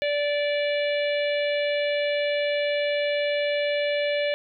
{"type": "harmonic tone", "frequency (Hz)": 582, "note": "D5", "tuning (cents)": -16, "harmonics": [1, 3, 4, 5, 6, 7], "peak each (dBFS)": [-23, -33, -32, -35, -37, -41], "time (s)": [0.02, 4.34], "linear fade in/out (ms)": 0, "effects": []}